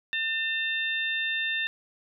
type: harmonic tone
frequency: 900 Hz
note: A5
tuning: 39 cents sharp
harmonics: 2 / 3 / 4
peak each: -29 / -31 / -32 dBFS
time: 0.13-1.67 s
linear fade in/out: 0 ms
effects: none